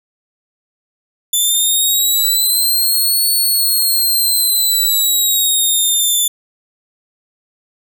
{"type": "linear two-way sweep", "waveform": "10% pulse", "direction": "up then down", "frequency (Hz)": [3504, 4435, 3504], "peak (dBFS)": -5, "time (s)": [1.33, 6.28], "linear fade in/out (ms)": 5, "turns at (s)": 3.29, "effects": []}